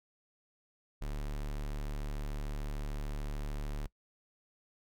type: tone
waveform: square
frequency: 36.71 Hz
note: D1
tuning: in tune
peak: -36 dBFS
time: 1.01-3.87 s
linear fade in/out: 10 ms
effects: noise-tail reverb RT60 0.1 s tail -21 dB re dry